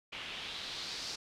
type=noise with low-pass filter sweep; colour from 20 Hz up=white; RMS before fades=-42 dBFS; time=0.12-1.16 s; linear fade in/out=10 ms; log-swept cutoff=2800 to 5100 Hz; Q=2.8; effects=none